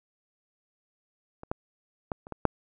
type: clicks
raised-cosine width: 1 ms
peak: -27 / -15 / -16 / -29 / -21 / -6 dBFS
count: 6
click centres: 1.434 / 1.515 / 2.118 / 2.269 / 2.323 / 2.453 s
effects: none